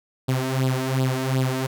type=tone with flanger; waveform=sawtooth; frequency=130.81 Hz; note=C3; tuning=in tune; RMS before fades=-23 dBFS; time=0.28-1.67 s; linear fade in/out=10 ms; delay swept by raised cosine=0.23 to 3.23 ms; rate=2.7 Hz; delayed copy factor=+0.75; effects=none